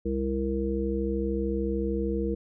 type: harmonic tone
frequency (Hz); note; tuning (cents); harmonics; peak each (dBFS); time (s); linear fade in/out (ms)
66.6; C2; +31; 1 / 3 / 5 / 7; -31 / -31 / -31 / -31; 0.05-2.35; 10
effects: none